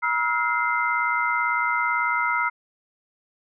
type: tone cluster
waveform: sine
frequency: 958 / 1296 / 1414 / 2079 Hz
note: A#5 / E6 / F6 / C7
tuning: +47 / -30 / +21 / -12 cents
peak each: -26 dBFS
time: 0.02-2.5 s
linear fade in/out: 20 ms
effects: none